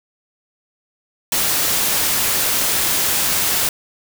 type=noise; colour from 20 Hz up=white; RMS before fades=-18 dBFS; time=1.32-3.69 s; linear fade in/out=2 ms; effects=none